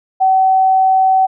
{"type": "tone", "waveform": "sine", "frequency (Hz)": 760, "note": "F#5", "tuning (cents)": 46, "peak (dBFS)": -8, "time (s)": [0.2, 1.27], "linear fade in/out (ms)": 20, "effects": []}